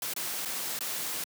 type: noise with dropouts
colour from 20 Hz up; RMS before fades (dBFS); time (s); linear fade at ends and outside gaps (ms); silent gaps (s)
white; -34; 0.02-1.24; 2; 0.137-0.163 / 0.451-0.456 / 0.79-0.807
effects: high-pass 150 Hz 12 dB/octave

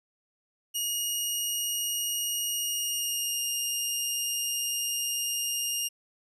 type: tone with pitch glide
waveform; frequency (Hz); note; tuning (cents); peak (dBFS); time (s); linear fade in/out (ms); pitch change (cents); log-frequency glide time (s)
15% pulse; 2873 to 2827; F7 to F7; +48 to +20; -21; 0.74-5.89; 20; -28; 2.49-3.44
effects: none

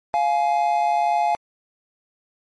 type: tone pair together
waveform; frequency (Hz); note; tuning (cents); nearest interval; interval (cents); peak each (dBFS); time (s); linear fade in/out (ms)
triangle; 698.5 / 840.5; F5 / G#5; 0 / +20; minor third; 320; -18; 0.14-1.35; 0
effects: MP3 48 kbps

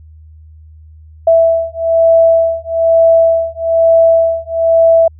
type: beating tone pair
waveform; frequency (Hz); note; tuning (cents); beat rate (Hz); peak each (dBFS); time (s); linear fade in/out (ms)
sine; 659.3 / 660.4; E5 / E5; 0 / +3; 1.1; -10; 1.27-5.08; 5
effects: added 78 Hz sine -35 dBFS peak until 5.19 s

